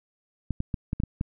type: clicks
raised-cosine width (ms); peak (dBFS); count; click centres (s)
5; -15; 7; 0.507 / 0.604 / 0.742 / 0.931 / 1.001 / 1.036 / 1.211
effects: none